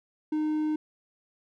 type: tone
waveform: triangle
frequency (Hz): 307.1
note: D#4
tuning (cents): -23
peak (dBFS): -23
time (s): 0.32-0.76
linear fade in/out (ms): 5
effects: none